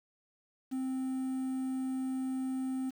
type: tone with quantisation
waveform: triangle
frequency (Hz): 261.6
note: C4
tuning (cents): 0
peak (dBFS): -30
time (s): 0.71-2.91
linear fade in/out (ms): 20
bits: 9
effects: none